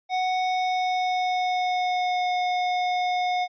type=tone with pitch glide; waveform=square; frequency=740 to 724.8 Hz; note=F#5 to F#5; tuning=0 to -36 cents; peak=-23 dBFS; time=0.09-3.48 s; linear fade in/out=50 ms; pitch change=-36 cents; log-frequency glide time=0.4-2.3 s; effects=resampled to 11025 Hz